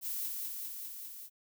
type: noise with echo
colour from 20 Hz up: violet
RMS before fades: -37 dBFS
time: 0.01-0.3 s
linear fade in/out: 50 ms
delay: 200 ms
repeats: 5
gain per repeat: -2 dB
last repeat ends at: 1.3 s
effects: none